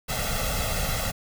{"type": "noise with comb filter", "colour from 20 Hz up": "pink", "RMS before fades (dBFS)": -27, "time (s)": [0.08, 1.12], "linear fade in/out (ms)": 20, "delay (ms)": 1.5, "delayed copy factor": 0.85, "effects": []}